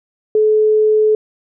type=tone; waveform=sine; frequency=430 Hz; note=A4; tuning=40 cents flat; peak=-9 dBFS; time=0.35-1.15 s; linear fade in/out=2 ms; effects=none